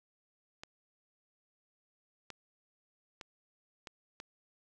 clicks, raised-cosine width 0.2 ms, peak -27 dBFS, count 5, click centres 0.635 / 2.303 / 3.212 / 3.872 / 4.201 s, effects none

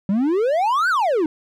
triangle exponential two-way sweep, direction up then down, 186 to 1568 to 293 Hz, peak -14 dBFS, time 0.09-1.26 s, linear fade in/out 2 ms, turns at 0.89 s, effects none

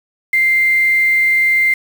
sine tone with quantisation, 2093 Hz, C7, in tune, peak -10 dBFS, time 0.33-1.74 s, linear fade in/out 5 ms, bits 5, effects none

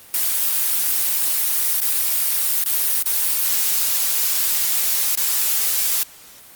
blue noise with dropouts, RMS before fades -19 dBFS, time 0.14-6.03 s, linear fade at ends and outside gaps 1 ms, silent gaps 1.803-1.817 / 2.639-2.66 / 3.026-3.059 / 5.152-5.174 s, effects white hiss -44 dBFS RMS until 6.55 s + Opus 32 kbps

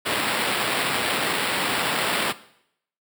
violet noise with sample-and-hold, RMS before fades -24 dBFS, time 0.05-2.33 s, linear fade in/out 20 ms, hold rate 6300 Hz, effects noise-tail reverb RT60 0.7 s tail -17 dB re dry + high-pass 150 Hz 12 dB/octave

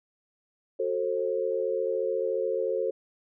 sine chord, F# diminished, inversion none, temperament just, 370 / 444 / 532.8 Hz, F#4 / A4 / C5, 0 / +16 / +31 cents, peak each -32 / -29 / -29 dBFS, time 0.79-2.91 s, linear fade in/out 10 ms, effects none

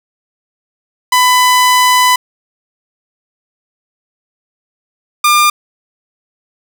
sawtooth tone pair in turn, 1000 / 1200.9 Hz, B5 / D6, +21 / +38 cents, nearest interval minor third, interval 317 cents, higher second, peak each -3 dBFS, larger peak neither, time 1.12-2.16 / 5.24-5.5 s, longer first, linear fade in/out 5 ms, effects none

